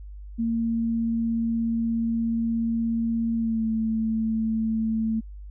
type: tone with pitch glide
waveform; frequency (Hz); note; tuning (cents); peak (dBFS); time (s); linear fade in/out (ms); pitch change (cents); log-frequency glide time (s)
sine; 229.2 to 222.2; A#3 to A3; -29 to +17; -22; 0.38-5.21; 20; -54; 3.35-3.67
effects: added 50 Hz sine -37 dBFS peak until 5.5 s